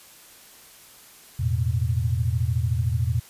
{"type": "chord", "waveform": "sine", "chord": "E suspended fourth", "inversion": "none", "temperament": "equal with one note detuned", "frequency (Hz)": [84.48, 110, 123.47], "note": ["E2", "A2", "B2"], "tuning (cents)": [43, 0, 0], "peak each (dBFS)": -25, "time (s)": [1.39, 3.2], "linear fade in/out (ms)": 10, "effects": ["white hiss -49 dBFS RMS until 3.29 s", "resampled to 32000 Hz"]}